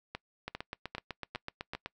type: two click trains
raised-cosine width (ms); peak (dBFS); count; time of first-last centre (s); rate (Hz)
0.3; -21 / -21; 12 / 5; 0.48-1.86 / 0.15-1.75; 7.97 / 2.5
effects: noise-tail reverb RT60 0.1 s tail -24 dB re dry